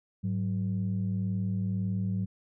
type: tone pair together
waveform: sine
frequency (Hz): 104.73 / 186.6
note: G#2 / F#3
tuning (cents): +15 / +15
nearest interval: minor seventh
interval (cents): 1000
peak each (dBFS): -29 / -29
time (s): 0.23-2.26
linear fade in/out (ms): 20
effects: tanh soft clip ceiling -22 dBFS